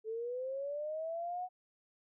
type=linear sweep; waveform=sine; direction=up; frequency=432.7 to 740 Hz; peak=-36 dBFS; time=0.04-1.49 s; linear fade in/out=50 ms; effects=none